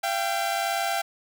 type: tone pair together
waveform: sawtooth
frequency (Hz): 682.4 / 784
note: F5 / G5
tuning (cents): -40 / 0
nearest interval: major second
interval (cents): 240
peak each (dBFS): -24 / -23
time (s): 0.03-1.02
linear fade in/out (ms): 10
effects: none